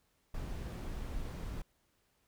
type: noise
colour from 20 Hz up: brown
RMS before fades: -40 dBFS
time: 0.34-1.62 s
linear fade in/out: 5 ms
effects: pink hiss -75 dBFS RMS until 2.27 s